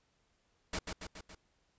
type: noise with echo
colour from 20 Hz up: pink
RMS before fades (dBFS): -36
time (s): 0.73-0.79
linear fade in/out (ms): 5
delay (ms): 140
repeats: 4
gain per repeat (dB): -4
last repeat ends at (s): 1.35
effects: pink hiss -75 dBFS RMS until 1.78 s + resampled to 16000 Hz